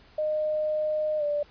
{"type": "tone with pitch glide", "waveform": "sine", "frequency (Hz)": [613, 587.3], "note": ["D#5", "D5"], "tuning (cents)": [-26, 0], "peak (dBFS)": -24, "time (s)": [0.18, 1.43], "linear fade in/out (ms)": 5, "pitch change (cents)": -74, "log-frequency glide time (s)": [1.18, 1.23], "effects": ["pink hiss -56 dBFS RMS until 1.5 s", "resampled to 11025 Hz"]}